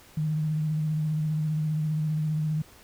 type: tone with vibrato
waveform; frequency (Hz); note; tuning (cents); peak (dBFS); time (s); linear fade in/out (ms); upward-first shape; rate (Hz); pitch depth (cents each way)
sine; 154.4; D#3; -13; -24; 0.17-2.62; 5; sine; 15; 30
effects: pink hiss -53 dBFS RMS until 2.83 s

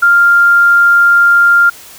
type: tone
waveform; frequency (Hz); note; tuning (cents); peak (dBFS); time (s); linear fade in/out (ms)
sine; 1396.9; F6; 0; -4; 0.02-1.7; 10
effects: white hiss -35 dBFS RMS until 1.98 s

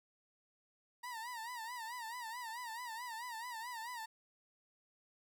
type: tone with vibrato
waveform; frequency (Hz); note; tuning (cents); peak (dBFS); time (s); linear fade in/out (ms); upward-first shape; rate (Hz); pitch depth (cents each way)
30% pulse; 940; A#5; +14; -40; 1.03-4.06; 10; sine; 4.6; 110
effects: none

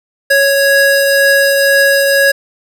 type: tone pair together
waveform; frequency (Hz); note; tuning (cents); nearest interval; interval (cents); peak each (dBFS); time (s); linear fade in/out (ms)
square; 554.4 / 1661.2; C#5 / G#6; 0 / 0; octave + perfect fifth; 1900; -11; 0.3-2.32; 10
effects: none

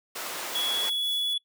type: high-pass noise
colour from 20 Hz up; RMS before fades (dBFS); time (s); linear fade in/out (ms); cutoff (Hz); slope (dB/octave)
pink; -35; 0.15-0.9; 10; 530; 12
type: noise with tremolo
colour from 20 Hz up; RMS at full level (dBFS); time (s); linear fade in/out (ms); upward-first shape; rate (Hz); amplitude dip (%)
violet; -40; 0.51-1.34; 10; sine; 3.7; 45
type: tone with pitch glide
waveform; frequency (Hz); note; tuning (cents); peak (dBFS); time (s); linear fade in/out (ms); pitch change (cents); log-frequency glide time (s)
triangle; 3361 to 3404; G#7 to G#7; +20 to +42; -24; 0.55-1.38; 5; +22; 0.72-1.15
effects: noise-tail reverb RT60 0.1 s tail -23 dB re dry

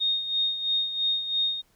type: tone with tremolo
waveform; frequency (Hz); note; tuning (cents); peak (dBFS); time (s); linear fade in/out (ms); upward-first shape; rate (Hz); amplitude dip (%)
sine; 3700; A#7; -14; -21; 0-1.62; 20; sine; 3; 65
effects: pink hiss -65 dBFS RMS until 1.75 s

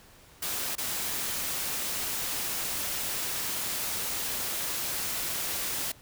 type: noise with dropouts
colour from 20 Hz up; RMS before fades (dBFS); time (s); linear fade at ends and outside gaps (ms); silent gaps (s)
white; -32; 0.42-5.92; 5; 0.754-0.78
effects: pink hiss -55 dBFS RMS until 6.01 s

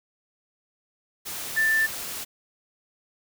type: tone in noise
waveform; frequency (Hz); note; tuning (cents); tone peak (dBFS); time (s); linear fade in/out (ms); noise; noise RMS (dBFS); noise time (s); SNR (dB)
sine; 1772; A6; +12; -19; 1.56-1.87; 20; white; -34; 1.25-2.25; +12
effects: none

